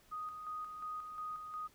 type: tone with tremolo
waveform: sine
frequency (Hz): 1244.5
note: D#6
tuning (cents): 0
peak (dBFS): -39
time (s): 0.11-1.68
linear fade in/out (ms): 20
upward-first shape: square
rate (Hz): 2.8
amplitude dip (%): 45
effects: pink hiss -66 dBFS RMS until 1.74 s